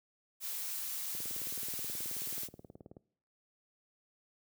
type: noise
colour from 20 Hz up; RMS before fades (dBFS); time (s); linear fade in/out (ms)
blue; -39; 0.4-2.49; 50
type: click train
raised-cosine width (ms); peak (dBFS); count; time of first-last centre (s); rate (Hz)
2; -36; 35; 1.15-2.968; 18.7
effects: noise-tail reverb RT60 0.6 s tail -22 dB re dry + high-pass 80 Hz 12 dB/octave